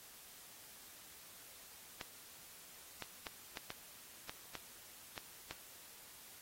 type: clicks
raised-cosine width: 0.2 ms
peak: -25 dBFS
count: 9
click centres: 2.012 / 3.023 / 3.268 / 3.572 / 3.704 / 4.295 / 4.553 / 5.178 / 5.51 s
effects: white hiss -57 dBFS RMS until 6.41 s + AAC 48 kbps